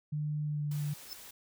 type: tone with pitch glide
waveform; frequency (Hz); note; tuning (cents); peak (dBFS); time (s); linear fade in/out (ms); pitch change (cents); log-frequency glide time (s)
sine; 150 to 147.51; D3 to D3; +37 to +8; -31; 0.12-0.94; 10; -29; 0.45-0.65
type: noise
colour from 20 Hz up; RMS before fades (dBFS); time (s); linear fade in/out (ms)
white; -50; 0.71-1.31; 5
type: tone with exponential growth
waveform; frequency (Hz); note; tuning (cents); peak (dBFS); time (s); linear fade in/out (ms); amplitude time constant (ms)
square; 5260; E8; -5; -36; 1.04-1.13; 0; 18
effects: none